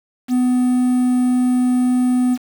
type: tone with quantisation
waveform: triangle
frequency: 250.1 Hz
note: B3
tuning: 22 cents sharp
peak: -11 dBFS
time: 0.28-2.38 s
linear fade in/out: 50 ms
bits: 6
effects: none